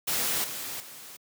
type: noise with level steps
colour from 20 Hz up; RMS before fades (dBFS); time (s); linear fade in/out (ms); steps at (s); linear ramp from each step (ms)
white; -28 / -36 / -45; 0.07-1.17; 10; 0.44 / 0.8; 2
effects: high-pass 100 Hz 12 dB/octave